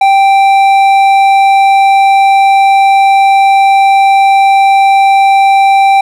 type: tone with hard clipping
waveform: sine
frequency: 784 Hz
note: G5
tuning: in tune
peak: -5 dBFS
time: 0.01-6.01 s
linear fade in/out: 5 ms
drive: 8 dB
effects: none